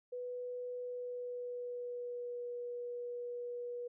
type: tone with pitch glide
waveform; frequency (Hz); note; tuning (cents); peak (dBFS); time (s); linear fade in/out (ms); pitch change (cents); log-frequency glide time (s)
sine; 493.9 to 484.3; B4 to B4; 0 to -34; -39; 0.12-3.88; 10; -34; 0.78-2.45
effects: none